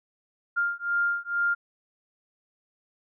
sine beating tone pair, 1400 / 1402.2 Hz, F6 / F6, +4 / +7 cents, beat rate 2.2 Hz, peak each -27 dBFS, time 0.56-1.55 s, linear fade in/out 20 ms, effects none

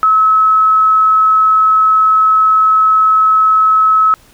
sine tone, 1291 Hz, E6, 37 cents flat, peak -6 dBFS, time 0.03-4.14 s, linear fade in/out 0 ms, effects pink hiss -46 dBFS RMS until 4.33 s

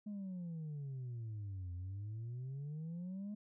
sine exponential two-way sweep, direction down then up, 212.1 to 87.31 to 212.1 Hz, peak -39 dBFS, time 0.06-3.35 s, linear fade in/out 10 ms, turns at 1.73 s, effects tanh soft clip ceiling -40 dBFS

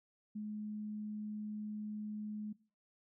sine tone, 211.6 Hz, G#3, 33 cents sharp, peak -39 dBFS, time 0.35-2.53 s, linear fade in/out 10 ms, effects noise-tail reverb RT60 0.4 s tail -21 dB re dry

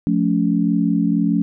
sine tone cluster, 175.9 / 217.6 / 282.3 Hz, F3 / A3 / C#4, +13 / -19 / +32 cents, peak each -19 dBFS, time 0.07-1.42 s, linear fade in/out 0 ms, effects none

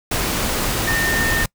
sine tone in noise, 1820 Hz, A#6, 42 cents flat, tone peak -19 dBFS, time 0.87-1.44 s, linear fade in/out 5 ms, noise pink, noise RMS -21 dBFS, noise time 0.11-1.46 s, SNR -1 dB, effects noise-tail reverb RT60 0.1 s tail -25 dB re dry

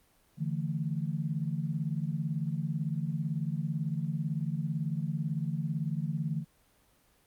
sine chord, D suspended second, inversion none, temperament equal, 146.83 / 164.81 / 220 Hz, D3 / E3 / A3, 0 / 0 / 0 cents, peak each -33 / -33 / -39 dBFS, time 0.37-6.45 s, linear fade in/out 50 ms, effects pink hiss -66 dBFS RMS until 7.26 s + Opus 24 kbps

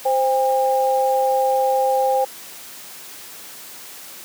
sine tone pair together, 522.2 / 805 Hz, C5 / G5, -3 / +46 cents, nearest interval perfect fifth, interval 749 cents, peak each -18 dBFS, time 0.05-2.25 s, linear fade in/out 10 ms, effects white hiss -38 dBFS RMS until 4.24 s + high-pass 150 Hz 12 dB/octave

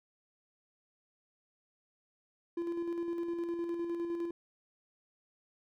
triangle tone with tremolo, 341 Hz, F4, 41 cents flat, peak -30 dBFS, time 2.57-4.31 s, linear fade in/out 5 ms, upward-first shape square, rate 9.8 Hz, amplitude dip 35%, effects none

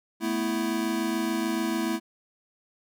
square chord, A suspended second, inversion none, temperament equal, 220 / 246.9 / 329.6 Hz, A3 / B3 / E4, 0 / 0 / 0 cents, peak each -31 / -33 / -29 dBFS, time 0.2-2 s, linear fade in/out 50 ms, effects none

